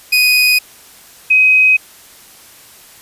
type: tone pair in turn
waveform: 30% pulse / sine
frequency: 2492 / 2524 Hz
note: D#7 / D#7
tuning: +2 / +24 cents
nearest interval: unison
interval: 22 cents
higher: second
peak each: -6 dBFS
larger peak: neither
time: 0.12-0.59 / 1.3-1.77 s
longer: neither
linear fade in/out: 10 ms
effects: white hiss -41 dBFS RMS until 3.01 s + resampled to 32000 Hz